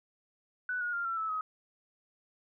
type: tone with pitch steps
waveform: sine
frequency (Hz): 1489 / 1441.6 / 1395.7 / 1351.3 / 1308.3 / 1266.6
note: F#6 / F#6 / F6 / E6 / E6 / D#6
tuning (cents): +11 / -45 / -2 / +43 / -13 / +30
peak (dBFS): -31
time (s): 0.69-1.41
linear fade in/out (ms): 2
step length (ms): 120
effects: none